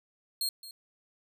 sawtooth tone with echo, 4241 Hz, C8, 23 cents sharp, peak -26 dBFS, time 0.41-0.49 s, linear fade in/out 2 ms, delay 220 ms, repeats 1, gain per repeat -15 dB, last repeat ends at 0.71 s, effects none

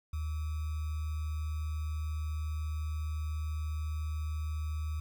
sine tone with sample-and-hold, 77.1 Hz, D#2, 15 cents flat, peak -32 dBFS, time 0.13-5 s, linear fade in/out 5 ms, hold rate 1225 Hz, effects none

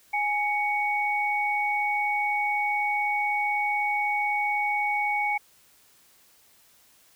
sine tone pair together, 830.6 / 2232 Hz, G#5 / C#7, 0 / +11 cents, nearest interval octave + perfect fourth, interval 1711 cents, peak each -26 dBFS, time 0.13-5.38 s, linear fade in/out 10 ms, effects white hiss -59 dBFS RMS until 7.15 s

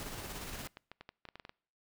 pink noise with tremolo, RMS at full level -42 dBFS, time 0-0.67 s, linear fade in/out 0 ms, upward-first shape square, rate 17 Hz, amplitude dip 30%
clicks, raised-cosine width 0.3 ms, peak -31 dBFS, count 11, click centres 0.673 / 0.771 / 0.916 / 1.01 / 1.091 / 1.253 / 1.288 / 1.356 / 1.398 / 1.451 / 1.494 s
effects noise-tail reverb RT60 0.6 s tail -26 dB re dry

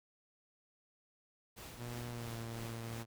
pink noise with tremolo, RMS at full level -49 dBFS, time 1.56-3.04 s, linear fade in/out 20 ms, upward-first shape triangle, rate 3 Hz, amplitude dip 55%
sawtooth tone with pitch glide, 120 to 114.91 Hz, B2 to A#2, -49 to -24 cents, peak -38 dBFS, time 1.77-3.06 s, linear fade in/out 50 ms, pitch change -75 cents, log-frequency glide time 2.1-2.36 s
effects none

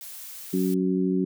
blue noise, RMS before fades -40 dBFS, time 0.01-0.74 s, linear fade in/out 0 ms
harmonic tone, 93 Hz, F#2, 9 cents sharp, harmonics 2 / 3 / 4, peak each -24 / -26 / -27 dBFS, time 0.53-1.25 s, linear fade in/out 10 ms
effects none

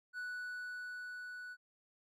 triangle tone with level ramp, 1480 Hz, F#6, in tune, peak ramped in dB -37 to -43 dBFS, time 0.13-1.57 s, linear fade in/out 50 ms, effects MP3 96 kbps

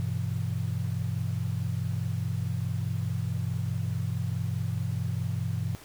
sine chord, E minor, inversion first, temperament just, 98.89 / 123.61 / 164.81 Hz, G2 / B2 / E3, +16 / +2 / 0 cents, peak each -31 / -31 / -34 dBFS, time 0-5.75 s, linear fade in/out 0 ms, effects pink hiss -50 dBFS RMS until 5.84 s

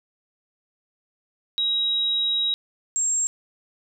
sine tone pair in turn, 3825 / 7484 Hz, A#7 / A#8, +44 / +6 cents, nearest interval octave, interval 1162 cents, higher second, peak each -20 dBFS, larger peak neither, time 1.58-2.54 / 2.96-3.27 s, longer first, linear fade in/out 0 ms, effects none

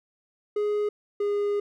triangle tone pair in turn, 416.8 / 409.4 Hz, G#4 / G#4, +6 / -25 cents, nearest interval unison, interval 31 cents, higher first, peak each -21 dBFS, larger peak neither, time 0.56-0.89 / 1.2-1.6 s, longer second, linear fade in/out 5 ms, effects none

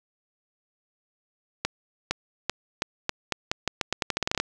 accelerating click train, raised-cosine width 0.2 ms, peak -7 dBFS, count 19, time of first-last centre 1.65-4.4 s, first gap 460 ms, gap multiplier 0.84, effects none

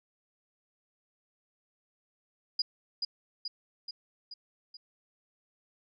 sine tone with echo, 4897 Hz, D#8, 28 cents flat, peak -25 dBFS, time 2.59-2.62 s, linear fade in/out 5 ms, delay 430 ms, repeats 5, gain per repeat -4 dB, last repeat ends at 4.77 s, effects none

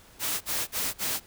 white noise bursts, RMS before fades -29 dBFS, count 4, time 0.19-1.202 s, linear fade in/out 50 ms, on 220 ms, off 44 ms, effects pink hiss -54 dBFS RMS until 1.26 s

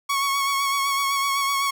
sawtooth tone with vibrato, 1108.7 Hz, C#6, in tune, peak -17 dBFS, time 0.09-1.71 s, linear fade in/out 10 ms, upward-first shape sine, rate 7.9 Hz, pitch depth 27 cents each way, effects none

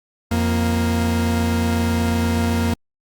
40% pulse tone pair together, 87.06 / 233.1 Hz, F2 / A#3, -5 / 0 cents, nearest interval octave + perfect fourth, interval 1705 cents, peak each -19 dBFS, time 0.31-2.74 s, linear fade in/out 5 ms, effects Opus 48 kbps

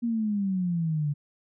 sine exponential sweep, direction down, 238.8 to 143 Hz, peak -24 dBFS, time 0.02-1.14 s, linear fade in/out 20 ms, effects none

